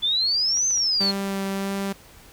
sine exponential two-way sweep, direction up then down, 3437 to 6272 to 4230 Hz, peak -19 dBFS, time 0.02-1.12 s, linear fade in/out 20 ms, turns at 0.67 s
clicks, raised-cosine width 0.3 ms, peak -26 dBFS, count 6, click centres 0.573 / 0.708 / 0.775 / 1.041 / 1.285 / 1.468 s
sawtooth tone with vibrato, 196 Hz, G3, in tune, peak -21 dBFS, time 1-1.93 s, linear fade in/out 10 ms, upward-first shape sine, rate 1.6 Hz, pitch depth 9 cents each way
effects pink hiss -49 dBFS RMS until 2.32 s

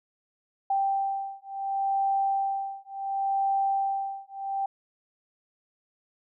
sine beating tone pair, 784 / 784.7 Hz, G5 / G5, 0 / +2 cents, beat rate 0.7 Hz, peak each -28 dBFS, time 0.7-4.66 s, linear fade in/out 5 ms, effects none

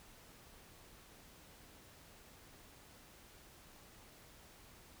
silence, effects pink hiss -60 dBFS RMS until 5 s

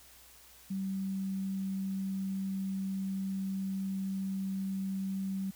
sine tone, 192.7 Hz, G3, 29 cents flat, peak -32 dBFS, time 0.7-5.51 s, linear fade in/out 10 ms, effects added 60 Hz sine -65 dBFS peak until 5.55 s + white hiss -57 dBFS RMS until 5.55 s

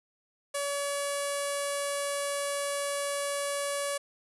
sawtooth tone with low-pass filter, 568 Hz, C#5, 42 cents sharp, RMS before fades -32 dBFS, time 0.54-3.98 s, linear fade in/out 10 ms, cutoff 9600 Hz, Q 3.7, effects none

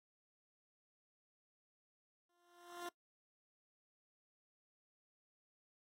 15% pulse tone with exponential growth, 349.2 Hz, F4, in tune, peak -36 dBFS, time 2.29-2.89 s, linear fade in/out 5 ms, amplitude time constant 130 ms, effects noise-tail reverb RT60 0.1 s tail -20 dB re dry + AAC 48 kbps

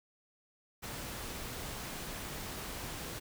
pink noise, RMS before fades -42 dBFS, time 0.82-3.2 s, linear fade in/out 20 ms, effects none

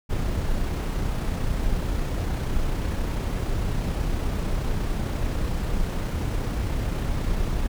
brown noise with amplitude modulation, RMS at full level -24 dBFS, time 0.09-7.68 s, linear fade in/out 20 ms, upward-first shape sine, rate 31.2 Hz, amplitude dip 25%, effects none

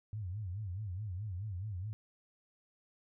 sine tone with vibrato, 98 Hz, G2, in tune, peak -37 dBFS, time 0.13-1.93 s, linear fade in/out 0 ms, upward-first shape sine, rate 4.7 Hz, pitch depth 200 cents each way, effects none

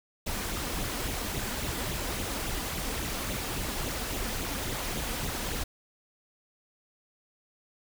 pink noise with flanger, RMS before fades -33 dBFS, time 0.26-5.64 s, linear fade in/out 10 ms, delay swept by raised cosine 0.28 to 4.18 ms, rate 3.6 Hz, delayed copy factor +0.55, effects none

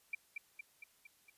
sine tone with echo, 2349 Hz, D7, in tune, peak -35 dBFS, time 0.13-0.15 s, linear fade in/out 5 ms, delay 230 ms, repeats 5, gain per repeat -4 dB, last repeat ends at 1.3 s, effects white hiss -70 dBFS RMS until 1.37 s + resampled to 32000 Hz

